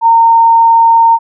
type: tone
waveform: sine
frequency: 917 Hz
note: A#5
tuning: 29 cents flat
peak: -3 dBFS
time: 0.01-1.19 s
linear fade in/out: 50 ms
effects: none